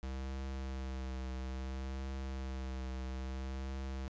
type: tone with vibrato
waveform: square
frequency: 65.6 Hz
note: C2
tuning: 5 cents sharp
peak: -39 dBFS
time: 0.03-4.08 s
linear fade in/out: 0 ms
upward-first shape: triangle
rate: 0.6 Hz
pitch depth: 31 cents each way
effects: resampled to 16000 Hz